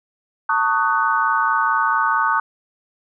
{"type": "chord", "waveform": "sine", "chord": "D# half-diminished seventh", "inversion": "second", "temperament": "just", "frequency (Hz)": [896, 1120.1, 1244.5, 1493.4], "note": ["A5", "C#6", "D#6", "F#6"], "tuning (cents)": [31, 18, 0, 16], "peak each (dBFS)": -21, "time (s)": [0.49, 2.4], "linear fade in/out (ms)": 5, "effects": []}